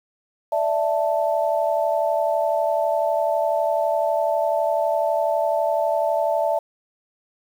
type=chord; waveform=sine; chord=D suspended second; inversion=none; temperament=equal; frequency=587.3 / 659.3 / 880 Hz; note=D5 / E5 / A5; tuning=0 / 0 / 0 cents; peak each=-23 / -21 / -25 dBFS; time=0.52-6.59 s; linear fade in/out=5 ms; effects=8-bit